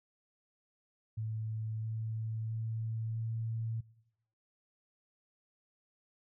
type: tone with pitch steps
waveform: sine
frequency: 110 / 111.02 / 112.05 / 113.09 Hz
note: A2 / A2 / A2 / A2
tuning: 0 / +16 / +32 / +48 cents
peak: -34 dBFS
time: 1.17-3.81 s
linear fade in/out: 10 ms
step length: 660 ms
effects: noise-tail reverb RT60 0.9 s tail -22 dB re dry